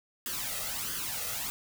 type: noise with flanger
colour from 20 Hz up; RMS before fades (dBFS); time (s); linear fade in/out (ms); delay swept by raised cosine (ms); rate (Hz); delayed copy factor
white; -35; 0.26-1.5; 0; 0.62 to 1.57; 1.5; +0.7
effects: none